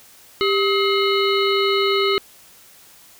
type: harmonic tone with a mistuned harmonic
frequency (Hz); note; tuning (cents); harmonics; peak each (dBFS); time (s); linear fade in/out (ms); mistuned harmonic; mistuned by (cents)
424.5; G#4; +38; 1 / 3 / 5 / 7 / 9 / 10; -18 / -23 / -25 / -26 / -28 / -28; 0.41-2.18; 0; 1; -120
effects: white hiss -48 dBFS RMS until 3.19 s